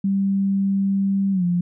sine tone with pitch glide, 196 to 175.63 Hz, G3 to F3, 0 to +10 cents, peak -17 dBFS, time 0.04-1.61 s, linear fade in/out 5 ms, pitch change -190 cents, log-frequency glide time 1.32-1.44 s, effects none

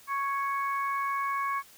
harmonic tone, 554.4 Hz, C#5, in tune, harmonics 2 / 3 / 4, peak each -28 / -38 / -38 dBFS, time 0.07-1.63 s, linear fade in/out 50 ms, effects white hiss -55 dBFS RMS until 1.77 s

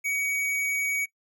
triangle tone with hard clipping, 2255 Hz, C#7, 29 cents sharp, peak -27 dBFS, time 0.04-1.06 s, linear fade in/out 20 ms, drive 18 dB, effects noise-tail reverb RT60 0.1 s tail -17 dB re dry

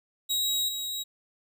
sawtooth tone with level steps, 3826 Hz, A#7, 44 cents sharp, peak -22 / -28 dBFS, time 0.29-1.04 s, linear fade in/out 20 ms, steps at 0.68 s, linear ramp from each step 10 ms, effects none

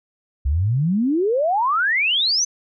sine exponential sweep, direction up, 63.8 to 6272 Hz, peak -16 dBFS, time 0.45-2.45 s, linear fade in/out 10 ms, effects none

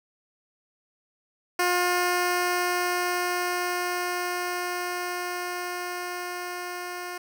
10% pulse tone with level ramp, 356.4 Hz, F4, 35 cents sharp, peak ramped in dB -13 to -25 dBFS, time 1.59-7.18 s, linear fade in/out 5 ms, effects none

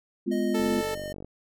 sine chord, F diminished, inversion first, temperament just, 209.5 / 251.4 / 349.2 Hz, Ab3 / Cb4 / F4, +15 / +31 / 0 cents, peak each -28 dBFS, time 0.26-0.82 s, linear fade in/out 20 ms
square tone with pitch glide, 622.3 to 608.4 Hz, D#5 to D#5, 0 to -39 cents, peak -35 dBFS, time 0.31-1.13 s, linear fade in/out 10 ms, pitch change -39 cents, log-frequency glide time 0.45-0.74 s
sawtooth tone, 440 Hz, A4, in tune, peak -25 dBFS, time 0.54-0.95 s, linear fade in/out 10 ms
click train, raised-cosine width 2 ms, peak -26 dBFS, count 32, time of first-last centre 0.6-1.246 s, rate 48 Hz
effects none

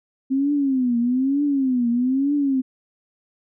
sine tone with vibrato, 261.6 Hz, C4, in tune, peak -17 dBFS, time 0.3-2.62 s, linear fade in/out 20 ms, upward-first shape triangle, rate 1.1 Hz, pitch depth 200 cents each way, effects none

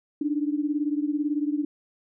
sine beating tone pair, 290.3 / 308.3 Hz, D4 / D#4, -20 / -16 cents, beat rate 18 Hz, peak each -25 / -28 dBFS, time 0.21-1.65 s, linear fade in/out 5 ms, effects none

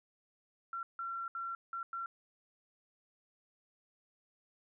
sine tone bursts at uneven times, 1362 Hz, F6, 44 cents flat, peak -37 dBFS, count 5, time 0.73-0.83 / 0.99-1.28 / 1.35-1.55 / 1.73-1.83 / 1.93-2.06 s, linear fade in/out 2 ms, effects none

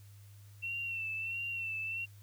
sine tone with vibrato, 2700 Hz, E7, 41 cents sharp, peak -35 dBFS, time 0.62-2.06 s, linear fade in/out 20 ms, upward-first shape sine, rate 1.5 Hz, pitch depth 45 cents each way, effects added 101 Hz sine -52 dBFS peak until 2.22 s + white hiss -65 dBFS RMS until 2.22 s

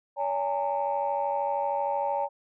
sine tone cluster, 568 / 816 / 909 Hz, C#5 / G#5 / A#5, +42 / -31 / -44 cents, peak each -29 dBFS, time 0.16-2.29 s, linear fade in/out 50 ms, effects tanh soft clip ceiling -18 dBFS

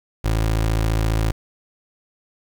25% pulse tone, 54.7 Hz, A1, 9 cents flat, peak -14 dBFS, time 0.24-1.32 s, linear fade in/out 10 ms, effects 8-bit

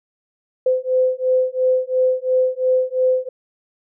sine beating tone pair, 511 / 513.9 Hz, C5 / C5, -41 / -31 cents, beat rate 2.9 Hz, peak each -18 dBFS, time 0.66-3.29 s, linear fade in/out 5 ms, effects none

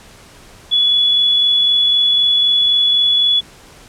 sine tone with amplitude modulation, 3408 Hz, G#7, 44 cents sharp, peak -9 dBFS, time 0.71-3.41 s, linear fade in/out 20 ms, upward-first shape sine, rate 43.9 Hz, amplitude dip 25%, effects pink hiss -42 dBFS RMS until 3.88 s + low-pass 10000 Hz 12 dB/octave

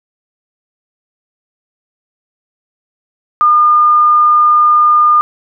sine tone, 1212 Hz, D#6, 46 cents flat, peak -5 dBFS, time 3.41-5.21 s, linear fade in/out 0 ms, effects none

